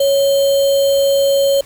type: tone with sample-and-hold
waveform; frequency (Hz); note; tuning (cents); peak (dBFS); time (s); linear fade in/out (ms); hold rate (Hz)
sine; 554.4; C#5; 0; -10; 0-1.61; 5; 3675
effects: pink hiss -42 dBFS RMS until 1.65 s